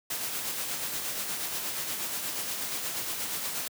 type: noise with tremolo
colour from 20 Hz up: white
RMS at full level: -32 dBFS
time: 0.1-3.68 s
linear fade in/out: 5 ms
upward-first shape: sine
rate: 8.4 Hz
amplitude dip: 35%
effects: high-pass 100 Hz 12 dB/octave